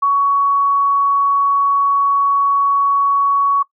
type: tone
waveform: sine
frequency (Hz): 1120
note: C#6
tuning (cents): +18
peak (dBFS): -11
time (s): 0.02-3.63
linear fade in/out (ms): 10
effects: noise-tail reverb RT60 0.1 s tail -20 dB re dry